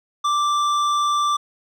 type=tone with hard clipping; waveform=triangle; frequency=1174.7 Hz; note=D6; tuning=in tune; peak=-19 dBFS; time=0.24-1.37 s; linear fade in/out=10 ms; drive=14 dB; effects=none